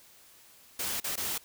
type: noise with dropouts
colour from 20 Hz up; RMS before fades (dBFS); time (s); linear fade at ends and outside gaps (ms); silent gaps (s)
white; -33; 0.79-1.38; 5; 1.002-1.041 / 1.158-1.175
effects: white hiss -57 dBFS RMS until 1.44 s